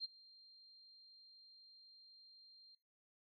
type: tone with ADSR envelope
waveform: sine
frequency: 4184 Hz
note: C8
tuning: 1 cent flat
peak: -38 dBFS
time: 0-2.75 s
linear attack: 43 ms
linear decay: 21 ms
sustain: -22 dB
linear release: 4 ms
effects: noise-tail reverb RT60 0.4 s tail -23 dB re dry + AAC 48 kbps